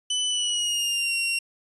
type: tone with pitch glide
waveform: sawtooth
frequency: 2999 to 2750 Hz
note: F#7 to F7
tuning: +23 to -27 cents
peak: -20 dBFS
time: 0.1-1.39 s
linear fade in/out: 5 ms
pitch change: -150 cents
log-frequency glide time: 0.27-1.13 s
effects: resampled to 24000 Hz